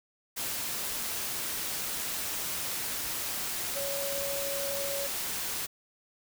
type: tone in noise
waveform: sine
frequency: 559 Hz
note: C#5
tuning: 14 cents sharp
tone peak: -34 dBFS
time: 3.75-5.08 s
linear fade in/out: 20 ms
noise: white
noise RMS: -34 dBFS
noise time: 0.36-5.67 s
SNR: -3 dB
effects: none